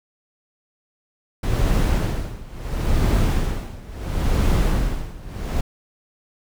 brown noise with tremolo, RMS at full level -17 dBFS, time 1.43-5.61 s, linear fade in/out 5 ms, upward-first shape sine, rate 0.73 Hz, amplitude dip 90%, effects none

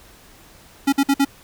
square tone bursts, 277.2 Hz, C#4, in tune, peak -14 dBFS, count 4, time 0.87-1.25 s, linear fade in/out 10 ms, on 56 ms, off 52 ms, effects pink hiss -48 dBFS RMS until 1.43 s

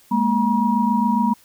sine tone cluster, 207.7 / 235 / 956 Hz, G#3 / A#3 / A#5, 0 / +14 / +43 cents, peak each -20 dBFS, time 0.11-1.34 s, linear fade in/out 10 ms, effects white hiss -53 dBFS RMS until 1.44 s

